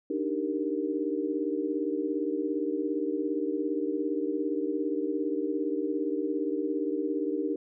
sine chord, Eb major seventh, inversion third, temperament equal with one note detuned, 293.7 / 311.1 / 393.8 / 466.2 Hz, D4 / Eb4 / G4 / Bb4, 0 / 0 / +8 / 0 cents, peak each -32 / -32 / -33 / -34 dBFS, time 0.1-7.56 s, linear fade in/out 5 ms, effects none

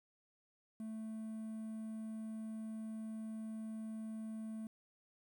triangle tone with quantisation, 220 Hz, A3, in tune, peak -40 dBFS, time 0.8-4.67 s, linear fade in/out 2 ms, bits 11, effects none

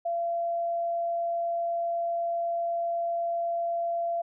sine tone, 682 Hz, F5, 41 cents flat, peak -26 dBFS, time 0.05-4.22 s, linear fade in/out 10 ms, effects none

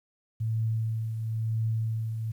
sine tone with tremolo, 111.7 Hz, A2, 27 cents sharp, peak -24 dBFS, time 0.4-2.32 s, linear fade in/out 10 ms, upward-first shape triangle, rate 0.99 Hz, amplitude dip 50%, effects 10-bit

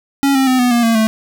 square tone with pitch steps, 277.2 / 266.7 / 256.6 / 246.8 / 237.4 / 228.4 / 219.8 Hz, C#4 / C4 / C4 / B3 / A#3 / A#3 / A3, 0 / +33 / -34 / -1 / +32 / -35 / -2 cents, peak -11 dBFS, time 0.23-1.07 s, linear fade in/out 0 ms, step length 120 ms, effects none

